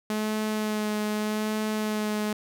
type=tone with vibrato; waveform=sawtooth; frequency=213.5 Hz; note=G#3; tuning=48 cents sharp; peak=-22 dBFS; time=0.1-2.33 s; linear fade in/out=2 ms; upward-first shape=sine; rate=0.82 Hz; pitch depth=16 cents each way; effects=none